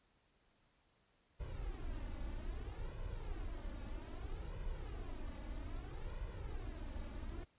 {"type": "noise with flanger", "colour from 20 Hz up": "brown", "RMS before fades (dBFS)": -44, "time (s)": [1.39, 7.45], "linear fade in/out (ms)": 20, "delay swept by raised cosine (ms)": [2, 3.5], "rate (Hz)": 0.62, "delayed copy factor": 0.65, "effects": ["pink hiss -75 dBFS RMS until 7.58 s", "resampled to 8000 Hz"]}